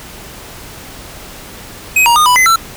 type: tone with pitch steps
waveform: square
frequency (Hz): 2527 / 943 / 1225 / 990 / 2039 / 1341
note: D#7 / A#5 / D#6 / B5 / C7 / E6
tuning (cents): +26 / +20 / -27 / +4 / -45 / +29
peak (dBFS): -7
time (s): 1.96-2.56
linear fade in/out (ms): 5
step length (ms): 100
effects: pink hiss -32 dBFS RMS until 2.76 s